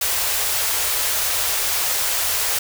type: band-stop noise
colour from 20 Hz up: white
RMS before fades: -21 dBFS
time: 0.01-2.59 s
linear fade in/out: 5 ms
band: 100 to 430 Hz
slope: 24 dB/octave
effects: none